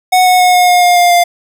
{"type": "tone with pitch steps", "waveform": "square", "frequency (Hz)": [737, 731.5, 726, 720.6, 715.2, 709.8, 704.5, 699.3], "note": ["F#5", "F#5", "F#5", "F#5", "F5", "F5", "F5", "F5"], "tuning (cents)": [-7, -20, -33, -46, 41, 28, 15, 2], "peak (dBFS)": -6, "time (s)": [0.12, 1.24], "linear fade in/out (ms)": 10, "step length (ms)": 140, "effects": []}